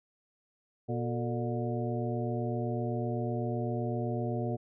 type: harmonic tone with a mistuned harmonic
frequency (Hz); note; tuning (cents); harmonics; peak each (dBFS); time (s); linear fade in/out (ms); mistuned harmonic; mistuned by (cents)
120; B2; -49; 1 / 2 / 3 / 4 / 5 / 6; -33 / -36 / -38 / -39 / -40 / -41; 0.88-4.57; 20; 4; -120
effects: none